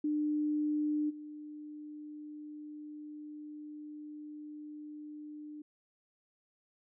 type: tone with level steps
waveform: sine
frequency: 300 Hz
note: D4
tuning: 37 cents sharp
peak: -29 / -43 dBFS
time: 0.04-5.62 s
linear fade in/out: 5 ms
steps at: 1.09 s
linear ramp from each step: 20 ms
effects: none